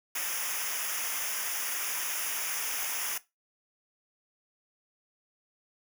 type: noise with comb filter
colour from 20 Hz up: white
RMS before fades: -33 dBFS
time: 0.15-3.18 s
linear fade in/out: 5 ms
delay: 0.24 ms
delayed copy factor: -1
effects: noise-tail reverb RT60 0.2 s tail -17 dB re dry